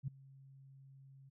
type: tone with ADSR envelope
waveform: sine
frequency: 135.5 Hz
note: C#3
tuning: 39 cents flat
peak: -34 dBFS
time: 0.03-1.3 s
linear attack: 46 ms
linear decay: 8 ms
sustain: -22 dB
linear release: 17 ms
effects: none